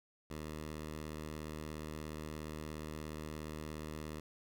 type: tone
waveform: 10% pulse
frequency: 77 Hz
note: D#2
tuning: 17 cents flat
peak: -34 dBFS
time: 0.3-4.2 s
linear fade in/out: 5 ms
effects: none